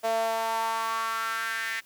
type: tone with high-pass filter sweep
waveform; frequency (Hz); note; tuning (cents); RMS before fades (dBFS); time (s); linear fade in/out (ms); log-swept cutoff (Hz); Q
sawtooth; 225.3; A3; +41; -29; 0.03-1.81; 20; 620 to 1900; 4.6
effects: white hiss -58 dBFS RMS until 1.85 s